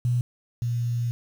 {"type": "tone pair in turn", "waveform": "sine", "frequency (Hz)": [121.9, 119.18], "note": ["B2", "A#2"], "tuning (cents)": [-22, 39], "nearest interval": "unison", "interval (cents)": 39, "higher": "first", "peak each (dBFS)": [-20, -23], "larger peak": "first", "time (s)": [[0.05, 0.21], [0.62, 1.11]], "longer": "second", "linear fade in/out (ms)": 0, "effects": ["8-bit"]}